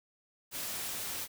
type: noise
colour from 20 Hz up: white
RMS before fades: -38 dBFS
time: 0.51-1.28 s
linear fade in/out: 50 ms
effects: none